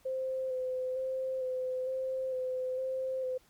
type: tone with vibrato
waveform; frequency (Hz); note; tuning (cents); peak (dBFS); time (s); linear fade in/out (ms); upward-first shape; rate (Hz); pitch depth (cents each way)
sine; 517; C5; -21; -31; 0.05-3.38; 10; square; 1.1; 18
effects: pink hiss -65 dBFS RMS until 3.49 s + MP3 96 kbps